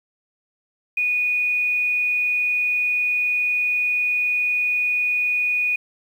sine tone with quantisation, 2467 Hz, D#7, 15 cents flat, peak -18 dBFS, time 0.97-5.76 s, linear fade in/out 5 ms, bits 8, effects none

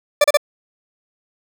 40% pulse tone bursts, 587.3 Hz, D5, in tune, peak -8 dBFS, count 3, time 0.21-0.372 s, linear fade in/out 5 ms, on 32 ms, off 33 ms, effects none

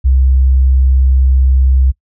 sine tone, 65.41 Hz, C2, in tune, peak -6 dBFS, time 0.04-1.92 s, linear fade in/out 20 ms, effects noise-tail reverb RT60 0.1 s tail -24 dB re dry

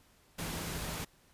sine tone in noise, 164.81 Hz, E3, in tune, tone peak -44 dBFS, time 0.38-1.05 s, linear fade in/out 10 ms, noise pink, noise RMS -39 dBFS, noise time 0.38-1.05 s, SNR -8 dB, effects pink hiss -65 dBFS RMS until 1.33 s + resampled to 32000 Hz

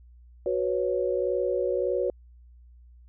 sine chord, F# suspended fourth, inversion none, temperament just, 370 / 493.3 / 555 Hz, F#4 / B4 / C#5, 0 / -2 / +2 cents, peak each -28 dBFS, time 0.46-2.1 s, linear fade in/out 2 ms, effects added 60 Hz sine -49 dBFS peak until 3.08 s

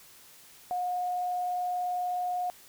sine tone with vibrato, 720 Hz, F#5, 47 cents flat, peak -28 dBFS, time 0.71-2.5 s, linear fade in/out 0 ms, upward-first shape sine, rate 20 Hz, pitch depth 13 cents each way, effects white hiss -54 dBFS RMS until 2.68 s

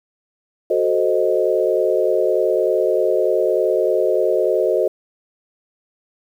sine chord, F# diminished seventh, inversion none, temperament equal, 370 / 440 / 523.3 / 622.3 Hz, F#4 / A4 / C5 / Eb5, 0 / 0 / 0 / 0 cents, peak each -20 dBFS, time 0.7-4.88 s, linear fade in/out 5 ms, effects 8-bit

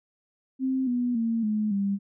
sine tone with pitch steps, 262.4 / 244.8 / 228.4 / 213.1 / 198.86 Hz, C4 / B3 / A#3 / G#3 / G3, +5 / -15 / -35 / +45 / +25 cents, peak -23 dBFS, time 0.59-1.99 s, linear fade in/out 50 ms, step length 280 ms, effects none

